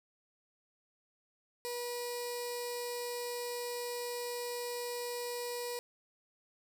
15% pulse tone with notch filter, 484 Hz, B4, 35 cents flat, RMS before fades -39 dBFS, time 1.65-5.79 s, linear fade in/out 0 ms, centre 1400 Hz, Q 0.62, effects none

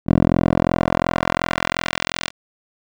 10% pulse tone with band-pass filter sweep, 42.78 Hz, F1, 35 cents flat, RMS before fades -19 dBFS, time 0.06-2.31 s, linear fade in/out 50 ms, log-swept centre 260 to 3900 Hz, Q 0.8, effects none

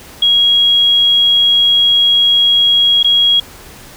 sine tone with dropouts, 3300 Hz, G#7, 12 cents flat, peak -7 dBFS, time 0.22-3.4 s, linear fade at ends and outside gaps 5 ms, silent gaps 3.03-3.044 s, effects pink hiss -36 dBFS RMS until 3.96 s

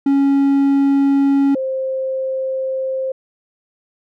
triangle / sine tone pair in turn, 277.2 / 526.9 Hz, C#4 / C5, 0 / +12 cents, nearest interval major seventh, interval 1112 cents, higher second, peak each -9 / -18 dBFS, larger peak first, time 0.06-1.55 / 1.55-3.12 s, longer second, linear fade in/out 5 ms, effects none

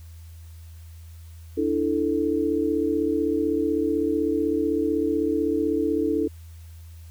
sine chord, D suspended second, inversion none, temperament equal, 293.7 / 329.6 / 440 Hz, D4 / E4 / A4, 0 / 0 / 0 cents, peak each -25 dBFS, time 1.57-6.28 s, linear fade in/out 10 ms, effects added 82 Hz sine -40 dBFS peak until 7.1 s + white hiss -57 dBFS RMS until 7.1 s

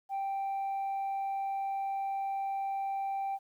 sine tone, 784 Hz, G5, in tune, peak -29 dBFS, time 0.09-3.39 s, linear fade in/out 50 ms, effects tanh soft clip ceiling -30 dBFS + 11-bit

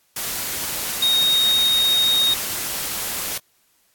sine tone in noise, 3729 Hz, A#7, in tune, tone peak -15 dBFS, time 1.02-2.34 s, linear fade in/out 5 ms, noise white, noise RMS -26 dBFS, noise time 0.16-3.38 s, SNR +8 dB, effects white hiss -62 dBFS RMS until 3.94 s + AAC 64 kbps

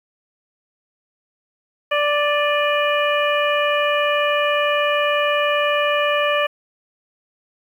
harmonic tone with a mistuned harmonic, 586 Hz, D5, 4 cents flat, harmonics 1 / 2 / 3 / 4 / 5, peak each -19 / -22 / -24 / -25 / -26 dBFS, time 1.91-6.47 s, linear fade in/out 10 ms, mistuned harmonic 4, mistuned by +55 cents, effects 8-bit

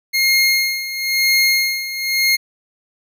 25% pulse tone with tremolo, 2140 Hz, C7, 38 cents sharp, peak -8 dBFS, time 0.13-2.37 s, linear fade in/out 20 ms, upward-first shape sine, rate 0.99 Hz, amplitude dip 75%, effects none

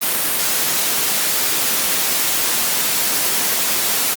white noise, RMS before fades -18 dBFS, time 0.01-4.15 s, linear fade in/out 20 ms, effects high-pass 150 Hz 12 dB/octave + Opus 32 kbps

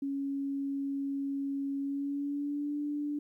sine tone with pitch glide, 277.2 to 292.8 Hz, C#4 to D4, 0 to -5 cents, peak -31 dBFS, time 0.02-3.19 s, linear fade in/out 5 ms, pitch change +95 cents, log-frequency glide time 1.79-2.77 s, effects 12-bit

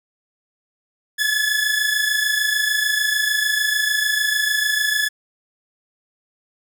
sawtooth tone pair together, 1701 / 1727.7 Hz, G#6 / A6, +41 / -32 cents, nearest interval unison, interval 27 cents, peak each -17 dBFS, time 1.18-5.09 s, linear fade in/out 20 ms, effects none

